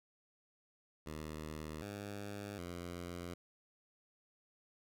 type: tone with pitch steps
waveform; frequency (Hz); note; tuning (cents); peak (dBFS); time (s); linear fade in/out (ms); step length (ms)
10% pulse; 77.4 / 101.7 / 87.4; D#2 / G#2 / F2; -9 / -36 / +2; -35; 1.06-3.34; 5; 760
effects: none